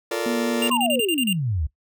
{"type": "chord", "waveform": "40% pulse", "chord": "Bb major seventh", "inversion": "second", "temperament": "just", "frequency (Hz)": [349.6, 437, 466.2, 582.7], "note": ["F4", "A4", "Bb4", "D5"], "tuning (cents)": [2, -12, 0, -14], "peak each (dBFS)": -28, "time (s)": [0.11, 0.7], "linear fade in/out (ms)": 5}
{"type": "tone with vibrato", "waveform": "sine", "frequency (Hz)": 239.8, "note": "A#3", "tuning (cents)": 49, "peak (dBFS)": -23, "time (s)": [0.26, 1], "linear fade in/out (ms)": 2, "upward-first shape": "sine", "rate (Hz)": 5.3, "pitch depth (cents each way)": 10}
{"type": "tone bursts", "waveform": "square", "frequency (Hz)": 2794, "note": "F7", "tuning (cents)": 0, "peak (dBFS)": -21, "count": 8, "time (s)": [0.62, 1.329], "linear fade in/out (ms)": 2, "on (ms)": 58, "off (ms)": 35}
{"type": "exponential sweep", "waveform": "sine", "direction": "down", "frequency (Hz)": [1108.7, 68], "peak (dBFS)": -21, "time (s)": [0.7, 1.67], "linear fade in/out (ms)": 10}
{"effects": ["noise-tail reverb RT60 0.1 s tail -18 dB re dry"]}